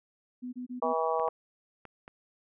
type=tone bursts; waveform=sine; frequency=249.1 Hz; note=B3; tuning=15 cents sharp; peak=-35 dBFS; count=4; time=0.42-0.938 s; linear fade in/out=20 ms; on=110 ms; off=26 ms
type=harmonic tone; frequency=161.7 Hz; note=E3; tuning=33 cents flat; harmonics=3 / 4 / 5 / 6 / 7; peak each=-31 / -32 / -33 / -34 / -34 dBFS; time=0.82-1.29 s; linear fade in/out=5 ms
type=clicks; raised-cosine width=0.5 ms; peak=-31 dBFS; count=4; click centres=1.197 / 1.28 / 1.853 / 2.079 s
effects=none